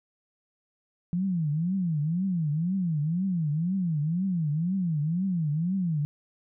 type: tone with vibrato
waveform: sine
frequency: 168.4 Hz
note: E3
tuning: 37 cents sharp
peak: -24 dBFS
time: 1.13-6.05 s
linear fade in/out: 0 ms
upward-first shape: triangle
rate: 2 Hz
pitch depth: 280 cents each way
effects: none